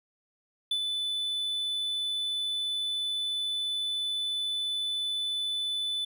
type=tone with ADSR envelope; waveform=triangle; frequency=3497 Hz; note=A7; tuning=11 cents flat; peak=-23 dBFS; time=0.71-6.05 s; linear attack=5 ms; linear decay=67 ms; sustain=-4 dB; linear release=7 ms; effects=none